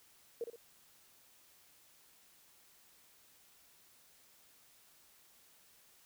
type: tone with echo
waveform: sine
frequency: 466.2 Hz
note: A#4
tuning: in tune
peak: -35 dBFS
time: 0.41-0.44 s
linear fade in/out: 2 ms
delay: 60 ms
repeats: 2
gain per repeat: -7 dB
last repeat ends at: 0.56 s
effects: white hiss -65 dBFS RMS until 6.05 s